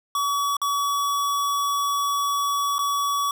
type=tone with dropouts; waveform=square; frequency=1135 Hz; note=C#6; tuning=41 cents sharp; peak=-22 dBFS; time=0.15-3.31 s; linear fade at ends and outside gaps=2 ms; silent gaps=0.568-0.616 / 2.783-2.79 s; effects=none